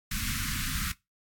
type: band-stop noise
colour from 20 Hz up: pink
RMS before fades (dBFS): -32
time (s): 0.11-0.92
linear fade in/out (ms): 5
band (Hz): 250 to 1200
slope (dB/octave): 48
effects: noise-tail reverb RT60 0.2 s tail -20 dB re dry + AAC 64 kbps